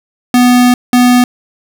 square tone pair in turn, 246.9 / 246.9 Hz, B3 / B3, 0 / 0 cents, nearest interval unison, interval 0 cents, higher neither, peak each -5 dBFS, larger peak neither, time 0.34-0.74 / 0.93-1.24 s, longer first, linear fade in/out 2 ms, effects none

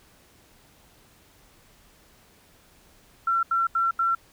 sine tone bursts, 1355 Hz, E6, 47 cents sharp, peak -20 dBFS, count 4, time 3.27-4.15 s, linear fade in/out 5 ms, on 160 ms, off 80 ms, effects pink hiss -57 dBFS RMS until 4.32 s

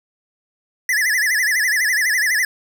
square tone with vibrato, 1855 Hz, A#6, 9 cents flat, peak -16 dBFS, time 0.89-2.45 s, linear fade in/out 2 ms, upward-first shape sine, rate 12 Hz, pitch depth 180 cents each way, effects none

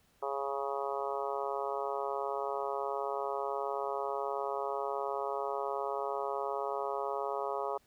harmonic tone, 138.59 Hz, C#3, in tune, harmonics 3 / 4 / 5 / 6 / 7 / 8 / 9, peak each -38 / -39 / -40 / -41 / -41 / -42 / -43 dBFS, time 0.22-7.78 s, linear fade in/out 10 ms, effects pink hiss -69 dBFS RMS until 7.86 s

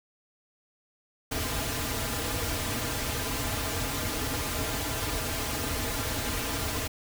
pink noise with comb filter, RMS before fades -31 dBFS, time 1.31-6.88 s, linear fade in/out 10 ms, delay 5.4 ms, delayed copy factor -0.9, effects none

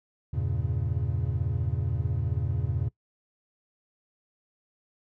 triangle chord, E diminished seventh, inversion none, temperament equal, 82.41 / 98 / 116.54 / 138.59 Hz, E2 / G2 / Bb2 / Db3, 0 / 0 / 0 / 0 cents, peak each -29 / -30 / -29 / -30 dBFS, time 0.33-2.89 s, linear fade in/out 10 ms, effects noise-tail reverb RT60 0.1 s tail -21 dB re dry

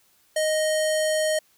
square tone with low-pass filter, 622.3 Hz, D#5, in tune, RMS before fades -23 dBFS, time 0.36-1.39 s, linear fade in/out 5 ms, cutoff 9700 Hz, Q 2.2, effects white hiss -62 dBFS RMS until 1.57 s

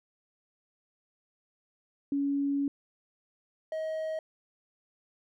sine / triangle tone pair in turn, 281 / 633 Hz, C#4 / D#5, +24 / +30 cents, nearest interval octave + major second, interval 1406 cents, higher second, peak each -26 / -29 dBFS, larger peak first, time 2.12-2.68 / 3.72-4.19 s, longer first, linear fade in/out 2 ms, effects none

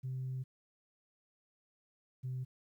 sine tone pair in turn, 130 / 128.51 Hz, C3 / C3, -11 / -31 cents, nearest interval unison, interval 20 cents, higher first, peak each -35 / -35 dBFS, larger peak neither, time 0.03-0.44 / 2.23-2.45 s, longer first, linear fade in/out 20 ms, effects tanh soft clip ceiling -33 dBFS + 12-bit

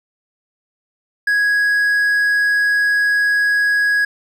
triangle tone, 1661.2 Hz, G#6, in tune, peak -11 dBFS, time 1.27-4.05 s, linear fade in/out 5 ms, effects none

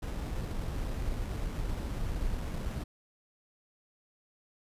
brown noise with sample-and-hold, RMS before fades -34 dBFS, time 0.02-2.84 s, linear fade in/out 10 ms, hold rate 4410 Hz, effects resampled to 32000 Hz

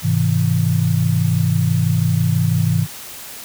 sine chord, Ab augmented, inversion none, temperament just, 103.83 / 129.78 / 162.23 Hz, Ab2 / C3 / E3, 0 / -14 / -27 cents, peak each -18 / -19 / -17 dBFS, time 0.02-2.87 s, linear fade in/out 50 ms, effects white hiss -34 dBFS RMS until 3.44 s

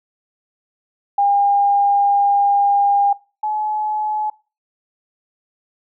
sine tone pair in turn, 806 / 852.2 Hz, G5 / G#5, +48 / +44 cents, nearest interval minor second, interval 96 cents, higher second, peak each -12 / -18 dBFS, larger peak first, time 1.18-3.13 / 3.43-4.3 s, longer first, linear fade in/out 5 ms, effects noise-tail reverb RT60 0.3 s tail -20 dB re dry

